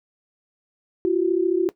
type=tone pair together; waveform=sine; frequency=342.7 / 376.7 Hz; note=F4 / F#4; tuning=-33 / +31 cents; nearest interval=major second; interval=164 cents; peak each=-20 dBFS; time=1.05-1.69 s; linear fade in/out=0 ms; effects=noise-tail reverb RT60 0.1 s tail -17 dB re dry